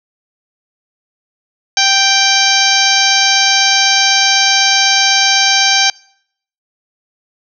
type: harmonic tone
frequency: 784 Hz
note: G5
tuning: in tune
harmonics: 1 / 2 / 3 / 4 / 5 / 6 / 7 / 8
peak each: -17 / -17 / -17 / -17 / -17 / -17 / -17 / -17 dBFS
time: 1.77-5.9 s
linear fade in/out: 2 ms
effects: noise-tail reverb RT60 0.7 s tail -26 dB re dry